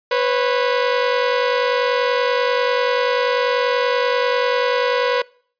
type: tone pair together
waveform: sawtooth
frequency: 493.9 / 544.2 Hz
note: B4 / C#5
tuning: 0 / -32 cents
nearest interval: major second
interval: 168 cents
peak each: -13 / -17 dBFS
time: 0.11-5.22 s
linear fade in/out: 5 ms
effects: noise-tail reverb RT60 0.5 s tail -24 dB re dry + resampled to 11025 Hz